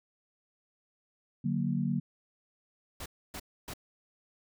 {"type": "chord", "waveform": "sine", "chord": "D augmented", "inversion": "none", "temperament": "equal", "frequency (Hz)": [146.83, 185, 233.1], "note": ["D3", "F#3", "A#3"], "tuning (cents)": [0, 0, 0], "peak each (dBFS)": -32, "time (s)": [1.44, 2], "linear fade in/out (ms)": 10}
{"type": "noise bursts", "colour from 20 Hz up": "pink", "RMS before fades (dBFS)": -41, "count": 3, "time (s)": [3, 3.737], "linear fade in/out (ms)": 5, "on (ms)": 59, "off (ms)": 280}
{"effects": []}